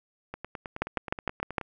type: two click trains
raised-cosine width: 0.5 ms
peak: -21 / -11 dBFS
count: 13 / 6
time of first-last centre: 0.34-1.613 / 0.82-1.582 s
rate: 9.43 / 6.56 Hz
effects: none